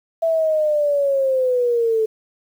sine linear sweep, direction down, 663 to 434.7 Hz, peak -15 dBFS, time 0.22-2.06 s, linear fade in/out 10 ms, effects 8-bit

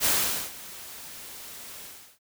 white noise with ADSR envelope, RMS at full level -22 dBFS, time 0-2.19 s, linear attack 48 ms, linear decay 460 ms, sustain -20 dB, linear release 370 ms, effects none

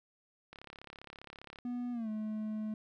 click train, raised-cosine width 0.3 ms, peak -32 dBFS, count 38, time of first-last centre 0.53-1.587 s, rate 35 Hz
triangle tone with pitch glide, 244.5 to 215.3 Hz, B3 to A3, -17 to -37 cents, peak -33 dBFS, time 1.65-2.74 s, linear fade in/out 2 ms, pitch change -220 cents, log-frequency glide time 1.92-2.09 s
effects none

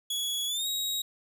sawtooth tone with pitch glide, 3368 to 3802 Hz, G#7 to A#7, +24 to +33 cents, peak -26 dBFS, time 0.1-1.02 s, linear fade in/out 5 ms, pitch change +209 cents, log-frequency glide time 0.47-0.67 s, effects none

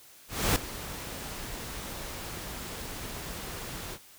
pink noise with ADSR envelope, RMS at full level -24 dBFS, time 0.28-3.99 s, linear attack 280 ms, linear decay 3 ms, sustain -15 dB, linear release 63 ms, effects white hiss -54 dBFS RMS until 4.18 s

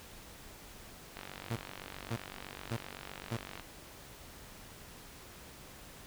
click train, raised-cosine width 0.3 ms, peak -27 dBFS, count 117, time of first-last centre 1.17-3.597 s, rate 47.8 Hz
sawtooth tone bursts, 115.6 Hz, A#2, 14 cents flat, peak -29 dBFS, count 4, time 1.5-3.372 s, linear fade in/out 10 ms, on 63 ms, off 540 ms
effects pink hiss -52 dBFS RMS until 6.06 s

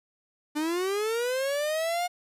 45% pulse linear sweep, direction up, 293.7 to 720 Hz, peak -26 dBFS, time 0.55-2.08 s, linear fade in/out 20 ms, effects resampled to 32000 Hz

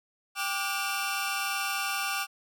sawtooth tone cluster, 789 / 1173 / 1438 / 2704 Hz, G5 / D6 / F#6 / E7, +11 / -2 / -50 / +43 cents, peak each -32 / -30 / -31 / -31 dBFS, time 0.35-2.27 s, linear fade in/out 50 ms, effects none

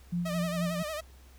sine tone with tremolo, 174.2 Hz, F3, 4 cents flat, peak -27 dBFS, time 0.12-0.83 s, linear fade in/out 10 ms, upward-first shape sine, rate 4.4 Hz, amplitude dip 50%
sawtooth tone with vibrato, 618 Hz, D#5, 12 cents flat, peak -30 dBFS, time 0.25-1.01 s, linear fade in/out 10 ms, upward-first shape sine, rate 11 Hz, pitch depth 79 cents each way
effects added 65 Hz sine -51 dBFS peak until 1.38 s + pink hiss -60 dBFS RMS until 1.38 s

